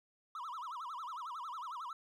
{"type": "tone with vibrato", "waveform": "triangle", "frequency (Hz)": 1128, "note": "C#6", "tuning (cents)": 30, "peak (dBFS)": -39, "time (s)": [0.35, 1.93], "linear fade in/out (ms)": 2, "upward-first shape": "sine", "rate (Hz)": 11, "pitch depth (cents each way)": 300, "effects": []}